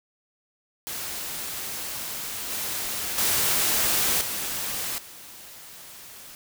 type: noise with level steps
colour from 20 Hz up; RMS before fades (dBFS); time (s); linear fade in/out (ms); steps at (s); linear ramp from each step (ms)
white; -33 / -30 / -23 / -30 / -44; 0.87-6.35; 0; 2.5 / 3.18 / 4.21 / 4.98; 2
effects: none